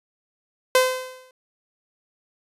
sawtooth tone with exponential decay, 513 Hz, C5, 34 cents flat, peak -8 dBFS, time 0.75-1.31 s, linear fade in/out 2 ms, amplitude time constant 120 ms, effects resampled to 32000 Hz

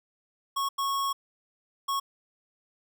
square tone bursts at uneven times, 1101 Hz, C#6, 12 cents flat, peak -27 dBFS, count 3, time 0.56-0.69 / 0.78-1.13 / 1.88-2 s, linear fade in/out 10 ms, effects none

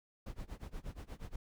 brown noise with tremolo, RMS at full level -42 dBFS, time 0.26-1.36 s, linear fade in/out 5 ms, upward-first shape sine, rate 8.4 Hz, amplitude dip 95%, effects none

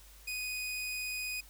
sawtooth tone, 2489 Hz, D#7, in tune, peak -32 dBFS, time 0.27-1.41 s, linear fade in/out 10 ms, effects added 50 Hz sine -55 dBFS peak until 1.49 s + white hiss -58 dBFS RMS until 1.49 s

